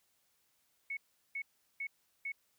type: tone bursts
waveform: sine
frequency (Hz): 2208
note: C#7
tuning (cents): -7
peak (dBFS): -36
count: 4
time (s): 0.9-2.32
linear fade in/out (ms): 5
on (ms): 70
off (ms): 380
effects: white hiss -75 dBFS RMS until 2.58 s